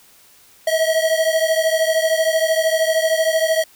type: beating tone pair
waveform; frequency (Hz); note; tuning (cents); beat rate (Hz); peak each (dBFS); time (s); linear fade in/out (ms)
square; 638 / 651; D#5 / E5; +43 / -22; 13; -18 / -20; 0.67-3.64; 5
effects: white hiss -50 dBFS RMS until 3.75 s